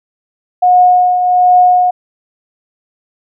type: tone with tremolo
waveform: sine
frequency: 724 Hz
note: F#5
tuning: 38 cents flat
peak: -3 dBFS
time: 0.62-1.91 s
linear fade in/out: 10 ms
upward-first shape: triangle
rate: 1.3 Hz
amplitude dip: 55%
effects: none